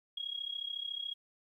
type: tone with amplitude modulation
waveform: sine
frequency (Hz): 3295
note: G#7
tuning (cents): -14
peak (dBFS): -33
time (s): 0.17-1.14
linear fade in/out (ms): 5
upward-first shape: sine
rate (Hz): 33.9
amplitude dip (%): 85
effects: 12-bit